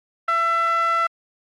sawtooth tone with band-pass filter, 670 Hz, E5, 28 cents sharp, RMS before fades -20 dBFS, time 0.28-1.07 s, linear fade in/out 5 ms, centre 1500 Hz, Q 8.8, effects Opus 24 kbps

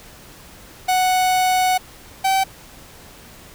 45% pulse tone pair in turn, 740 / 769.2 Hz, F#5 / G5, 0 / -33 cents, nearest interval minor second, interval 67 cents, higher second, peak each -15 dBFS, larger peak neither, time 0.88-1.78 / 2.24-2.44 s, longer first, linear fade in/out 10 ms, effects pink hiss -43 dBFS RMS until 3.54 s

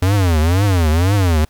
square tone with vibrato, 88.6 Hz, F2, 25 cents sharp, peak -12 dBFS, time 0.02-1.45 s, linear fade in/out 5 ms, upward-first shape triangle, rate 2 Hz, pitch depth 290 cents each way, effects pink hiss -55 dBFS RMS until 1.49 s

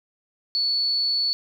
sine tone, 4435 Hz, C#8, in tune, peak -20 dBFS, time 0.55-1.33 s, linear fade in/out 0 ms, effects 9-bit

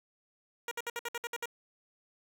10% pulse tone bursts, 472.7 Hz, A#4, 24 cents sharp, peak -26 dBFS, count 9, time 0.68-1.457 s, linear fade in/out 2 ms, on 33 ms, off 60 ms, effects none

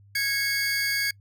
45% pulse tone cluster, 1654 / 2185 / 4660 Hz, G#6 / C#7 / D8, -8 / -26 / -14 cents, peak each -28 dBFS, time 0.15-1.11 s, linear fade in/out 5 ms, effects noise-tail reverb RT60 0.1 s tail -26 dB re dry + added 100 Hz sine -51 dBFS peak until 1.2 s

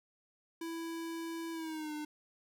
square tone with pitch glide, 330.8 to 301.6 Hz, E4 to D4, +6 to +46 cents, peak -39 dBFS, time 0.61-2.05 s, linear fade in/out 5 ms, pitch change -160 cents, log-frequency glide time 1.52-1.93 s, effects none

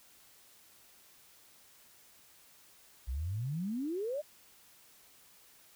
sine exponential sweep, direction up, 58.5 to 623 Hz, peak -33 dBFS, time 3.07-4.22 s, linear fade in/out 20 ms, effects white hiss -61 dBFS RMS until 5.75 s

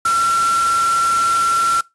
sine tone in noise, 1358 Hz, F6, 49 cents flat, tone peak -13 dBFS, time 0.05-1.81 s, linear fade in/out 5 ms, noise white, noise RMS -25 dBFS, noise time 0.05-1.81 s, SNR +9 dB, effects noise-tail reverb RT60 0.2 s tail -22 dB re dry + resampled to 24000 Hz

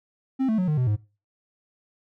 triangle tone with pitch steps, 264.6 / 219.9 / 182.83 / 151.97 / 126.33 / 105.01 Hz, C4 / A3 / F#3 / D#3 / B2 / G#2, +20 / -1 / -20 / -40 / +40 / +20 cents, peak -18 dBFS, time 0.39-0.966 s, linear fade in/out 20 ms, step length 96 ms, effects noise-tail reverb RT60 0.3 s tail -20 dB re dry

